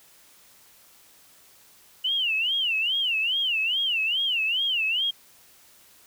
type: tone with vibrato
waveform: sine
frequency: 2900 Hz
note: F#7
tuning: 35 cents flat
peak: -22 dBFS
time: 2.04-5.11 s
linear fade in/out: 10 ms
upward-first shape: sine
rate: 2.4 Hz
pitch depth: 210 cents each way
effects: white hiss -55 dBFS RMS until 6.06 s